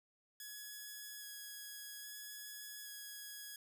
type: tone with vibrato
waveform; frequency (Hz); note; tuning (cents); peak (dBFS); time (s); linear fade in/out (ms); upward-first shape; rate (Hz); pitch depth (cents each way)
5% pulse; 1677; G#6; +16; -37; 0.4-3.56; 2; square; 0.61; 10
effects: none